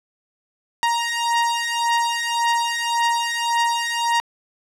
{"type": "beating tone pair", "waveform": "sawtooth", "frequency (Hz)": [936, 937.8], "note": ["A#5", "A#5"], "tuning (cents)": [7, 10], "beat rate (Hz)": 1.8, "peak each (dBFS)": -18, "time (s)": [0.83, 4.2], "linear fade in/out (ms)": 0, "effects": ["low-pass 9000 Hz 12 dB/octave"]}